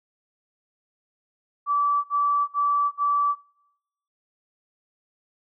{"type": "tone bursts", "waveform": "sine", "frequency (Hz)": 1156, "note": "D6", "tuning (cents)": -28, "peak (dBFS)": -19, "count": 4, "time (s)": [1.66, 3.354], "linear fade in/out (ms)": 50, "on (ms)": 380, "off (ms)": 58, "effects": ["noise-tail reverb RT60 0.8 s tail -23 dB re dry"]}